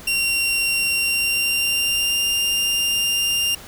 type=tone with pitch glide; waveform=sawtooth; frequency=2756 to 2798 Hz; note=F7 to F7; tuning=-24 to +3 cents; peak=-15 dBFS; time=0.07-3.55 s; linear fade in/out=5 ms; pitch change=+27 cents; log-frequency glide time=0.94-2.25 s; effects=pink hiss -40 dBFS RMS until 3.67 s